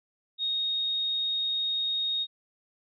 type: tone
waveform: sine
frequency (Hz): 3729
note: A#7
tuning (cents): 0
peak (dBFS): -26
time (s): 0.38-2.27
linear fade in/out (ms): 50
effects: none